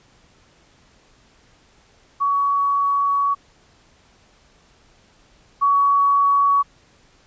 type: tone pair in turn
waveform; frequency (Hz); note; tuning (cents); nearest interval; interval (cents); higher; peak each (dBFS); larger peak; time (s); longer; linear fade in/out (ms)
sine; 1126 / 1126; C#6 / C#6; +27 / +27; unison; 0; neither; -16 / -13; second; 2.2-3.35 / 5.61-6.63; first; 20
effects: pink hiss -55 dBFS RMS until 7.26 s + resampled to 16000 Hz